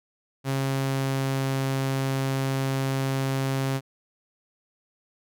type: tone with pitch glide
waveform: sawtooth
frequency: 135.5 to 134.56 Hz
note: C#3 to C3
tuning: -39 to +49 cents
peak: -20 dBFS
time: 0.44-3.81 s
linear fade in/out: 50 ms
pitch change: -12 cents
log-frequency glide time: 0.55-1.57 s
effects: none